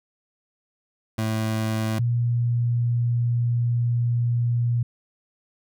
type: tone pair in turn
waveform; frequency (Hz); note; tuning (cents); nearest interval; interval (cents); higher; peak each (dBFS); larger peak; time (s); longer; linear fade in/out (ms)
25% pulse / sine; 110 / 119.37; A2 / A#2; 0 / +42; minor second; 142; second; -19 / -19; neither; 1.18-1.99 / 1.99-4.83; second; 5
effects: none